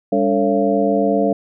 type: tone cluster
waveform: sine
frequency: 200.6 / 288.5 / 446 / 551 / 682 Hz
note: G3 / D4 / A4 / C#5 / F5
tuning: +40 / -31 / +23 / -11 / -41 cents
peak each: -20 dBFS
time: 0.12-1.33 s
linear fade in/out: 5 ms
effects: none